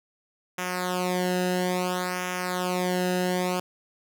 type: tone with flanger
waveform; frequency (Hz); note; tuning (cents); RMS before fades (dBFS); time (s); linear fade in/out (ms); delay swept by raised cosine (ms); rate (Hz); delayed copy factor
sawtooth; 181.3; F#3; -35; -27; 0.58-3.6; 5; 0.23 to 0.89; 0.59; -0.85
effects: none